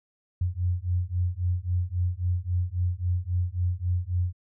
sine beating tone pair, 87.6 / 91.3 Hz, F2 / F#2, +6 / -23 cents, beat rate 3.7 Hz, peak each -27 dBFS, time 0.41-4.33 s, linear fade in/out 5 ms, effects none

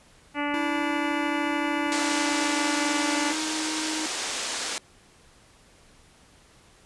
harmonic tone, 290.6 Hz, D4, 18 cents flat, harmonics 1 / 2 / 3 / 4 / 5 / 6 / 7 / 8 / 9 / 10, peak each -29 / -35 / -32 / -36 / -36 / -39 / -35 / -38 / -41 / -41 dBFS, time 0.34-3.35 s, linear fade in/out 50 ms
square tone with pitch glide, 324 to 313 Hz, E4 to D#4, -30 to +10 cents, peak -31 dBFS, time 0.54-4.06 s, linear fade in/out 0 ms, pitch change -60 cents, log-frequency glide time 1.85-2.87 s
white band-pass noise, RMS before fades -31 dBFS, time 1.92-4.78 s, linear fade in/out 0 ms, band 260 to 7800 Hz, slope 24 dB/octave
effects pink hiss -56 dBFS RMS until 6.85 s + resampled to 24000 Hz

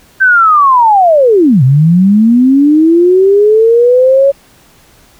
sine linear two-way sweep, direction down then up, 1568 to 124 to 560 Hz, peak -3 dBFS, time 0.2-4.32 s, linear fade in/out 20 ms, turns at 1.63 s, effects pink hiss -44 dBFS RMS until 5.19 s

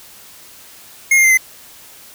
square tone with pitch steps, 2149 / 2116 / 2083 / 2051 Hz, C7 / C7 / C7 / C7, +46 / +19 / -8 / -35 cents, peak -9 dBFS, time 1.11-1.374 s, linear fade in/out 5 ms, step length 66 ms, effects white hiss -41 dBFS RMS until 2.14 s

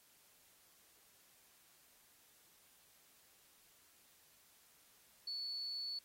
sine tone, 4435 Hz, C#8, in tune, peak -40 dBFS, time 5.27-5.99 s, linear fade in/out 5 ms, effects white hiss -68 dBFS RMS until 6.04 s + AAC 48 kbps

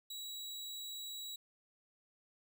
sawtooth tone, 3891 Hz, B7, 27 cents flat, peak -40 dBFS, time 0.1-1.36 s, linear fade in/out 5 ms, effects none

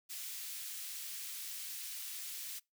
white high-pass noise, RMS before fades -44 dBFS, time 0.09-2.6 s, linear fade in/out 20 ms, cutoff 2400 Hz, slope 12 dB/octave, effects noise-tail reverb RT60 0.2 s tail -24 dB re dry

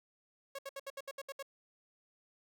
sawtooth tone bursts, 550 Hz, C#5, 14 cents flat, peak -37 dBFS, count 9, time 0.55-1.427 s, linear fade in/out 5 ms, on 37 ms, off 68 ms, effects none

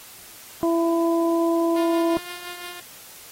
harmonic tone, 334.4 Hz, E4, 25 cents sharp, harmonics 1 / 2 / 3, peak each -19 / -25 / -29 dBFS, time 0.63-2.17 s, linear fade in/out 0 ms
5% pulse tone with tremolo, 353 Hz, F4, 19 cents sharp, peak -23 dBFS, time 1.76-2.8 s, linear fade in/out 2 ms, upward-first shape sine, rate 5.8 Hz, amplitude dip 45%
effects white hiss -44 dBFS RMS until 3.31 s + AAC 48 kbps

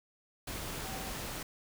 sine tone in noise, 766 Hz, G5, 40 cents flat, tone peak -46 dBFS, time 0.84-1.1 s, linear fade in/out 5 ms, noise pink, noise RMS -40 dBFS, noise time 0.47-1.43 s, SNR -9 dB, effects none

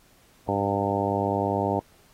harmonic tone, 100 Hz, G2, 35 cents sharp, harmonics 1 / 2 / 3 / 4 / 5 / 6 / 7 / 8 / 9, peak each -31 / -31 / -31 / -31 / -31 / -31 / -31 / -31 / -31 dBFS, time 0.48-1.8 s, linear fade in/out 5 ms, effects pink hiss -59 dBFS RMS until 2.13 s + AAC 48 kbps

